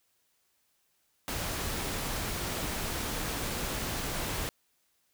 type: noise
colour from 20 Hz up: pink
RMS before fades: -34 dBFS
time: 1.28-4.49 s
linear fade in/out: 0 ms
effects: white hiss -73 dBFS RMS until 5.13 s